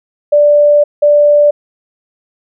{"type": "tone bursts at uneven times", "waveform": "sine", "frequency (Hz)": 587.3, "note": "D5", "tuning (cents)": 0, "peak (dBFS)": -4, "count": 2, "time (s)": [[0.32, 0.84], [1.02, 1.51]], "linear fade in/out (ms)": 10, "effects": []}